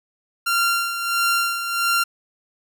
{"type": "tone with tremolo", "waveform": "sawtooth", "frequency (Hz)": 1382, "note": "F6", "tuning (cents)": -19, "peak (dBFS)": -13, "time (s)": [0.46, 2.04], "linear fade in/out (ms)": 10, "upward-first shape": "sine", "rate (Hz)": 1.5, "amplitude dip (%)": 60, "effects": []}